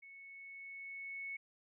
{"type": "tone with level ramp", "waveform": "sine", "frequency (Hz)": 2208, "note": "C#7", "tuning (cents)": -7, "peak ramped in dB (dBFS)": [-53, -40], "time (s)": [0.02, 1.37], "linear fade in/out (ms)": 10, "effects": []}